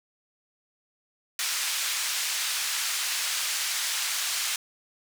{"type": "band-pass noise", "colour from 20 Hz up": "white", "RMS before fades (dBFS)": -29, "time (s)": [1.39, 4.56], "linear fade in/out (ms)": 2, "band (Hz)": [1400, 7900], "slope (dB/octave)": 12, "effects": []}